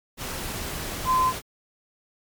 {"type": "tone in noise", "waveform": "sine", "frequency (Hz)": 1030, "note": "C6", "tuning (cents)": -28, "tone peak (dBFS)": -18, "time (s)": [1.05, 1.33], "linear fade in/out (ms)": 50, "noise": "pink", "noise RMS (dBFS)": -32, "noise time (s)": [0.17, 1.42], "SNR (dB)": 11, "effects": ["MP3 96 kbps"]}